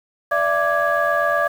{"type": "tone cluster", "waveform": "sine", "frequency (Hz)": [585, 673, 1173, 1661], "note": ["D5", "E5", "D6", "G#6"], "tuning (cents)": [-7, 36, -2, 0], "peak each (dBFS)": -21, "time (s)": [0.31, 1.48], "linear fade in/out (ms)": 10, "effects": ["tanh soft clip ceiling -8 dBFS", "7-bit"]}